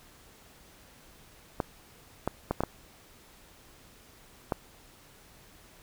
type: clicks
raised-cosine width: 1 ms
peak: -13 dBFS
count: 6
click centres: 1.602 / 2.276 / 2.51 / 2.606 / 2.636 / 4.522 s
effects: pink hiss -56 dBFS RMS until 5.82 s